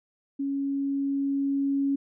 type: tone with level ramp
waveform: sine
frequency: 277.2 Hz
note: C#4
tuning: in tune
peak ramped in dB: -26 to -22 dBFS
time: 0.39-1.96 s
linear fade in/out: 10 ms
effects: none